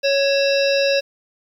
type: harmonic tone with a mistuned harmonic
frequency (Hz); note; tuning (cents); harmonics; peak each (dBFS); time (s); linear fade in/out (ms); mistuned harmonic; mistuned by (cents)
554.4; C#5; 0; 1 / 3 / 5 / 7 / 9 / 10; -16 / -27 / -24 / -27 / -28 / -28; 0.03-1.01; 20; 5; -60
effects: 8-bit